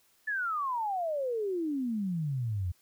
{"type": "exponential sweep", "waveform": "sine", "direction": "down", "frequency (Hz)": [1760, 84.5], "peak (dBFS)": -29, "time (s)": [0.27, 2.72], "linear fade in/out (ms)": 10, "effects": ["white hiss -67 dBFS RMS until 2.81 s"]}